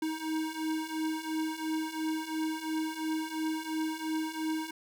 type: beating tone pair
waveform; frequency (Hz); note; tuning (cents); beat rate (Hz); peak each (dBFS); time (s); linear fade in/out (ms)
square; 314.1 / 317; D#4 / D#4; +16 / +32; 2.9; -37 / -34; 0.02-4.71; 5
effects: none